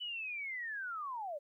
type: linear sweep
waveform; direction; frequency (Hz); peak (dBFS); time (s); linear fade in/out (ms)
sine; down; 3000 to 548; -38; 0-1.39; 20
effects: 13-bit